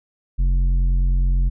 sine tone with tanh clipping, 44.68 Hz, F1, 40 cents sharp, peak -16 dBFS, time 0.38-1.5 s, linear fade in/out 20 ms, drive 8 dB, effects none

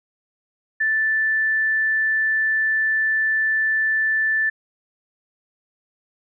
sine tone, 1760 Hz, A6, in tune, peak -17 dBFS, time 0.8-4.5 s, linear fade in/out 10 ms, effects none

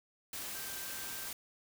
sine tone in noise, 1568 Hz, G6, in tune, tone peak -51 dBFS, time 0.55-1.28 s, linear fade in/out 2 ms, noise white, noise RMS -42 dBFS, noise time 0.33-1.33 s, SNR -12 dB, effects none

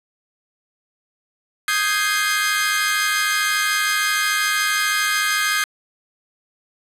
sawtooth chord, Ab major seventh, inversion second, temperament equal, 1244.5 / 1568 / 1661.2 / 2093 Hz, Eb6 / G6 / Ab6 / C7, 0 / 0 / 0 / 0 cents, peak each -20 dBFS, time 1.68-5.64 s, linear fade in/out 2 ms, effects resampled to 32000 Hz + 8-bit

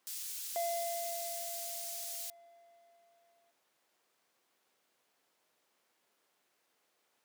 pink high-pass noise, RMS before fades -42 dBFS, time 0.07-2.3 s, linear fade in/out 0 ms, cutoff 6100 Hz, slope 12 dB/octave
triangle tone with exponential decay, 684 Hz, F5, 36 cents flat, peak -29 dBFS, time 0.56-3.51 s, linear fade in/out 0 ms, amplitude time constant 640 ms
effects pink hiss -75 dBFS RMS until 7.24 s + high-pass 400 Hz 12 dB/octave

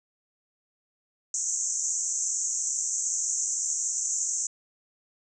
pink band-pass noise, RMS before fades -29 dBFS, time 1.34-4.47 s, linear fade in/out 2 ms, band 6100 to 7700 Hz, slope 96 dB/octave, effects none

